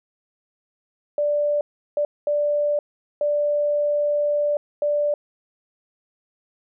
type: tone bursts at uneven times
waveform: sine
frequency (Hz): 587.3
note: D5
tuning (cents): 0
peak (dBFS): -18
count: 5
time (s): 1.18-1.61 / 1.97-2.05 / 2.27-2.79 / 3.21-4.57 / 4.82-5.14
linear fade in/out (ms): 2
effects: none